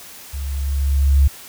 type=tone with level ramp; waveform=sine; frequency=69.3 Hz; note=C#2; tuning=in tune; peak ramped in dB=-24 to -8 dBFS; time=0.33-1.28 s; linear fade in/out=10 ms; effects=white hiss -39 dBFS RMS until 1.48 s